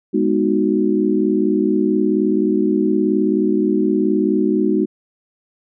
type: chord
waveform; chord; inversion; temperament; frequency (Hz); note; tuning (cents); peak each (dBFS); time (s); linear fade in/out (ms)
sine; G# minor seventh; none; equal; 207.7 / 246.9 / 311.1 / 370; G#3 / B3 / D#4 / F#4; 0 / 0 / 0 / 0; -19 / -22 / -18 / -19; 0.13-4.86; 20
effects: none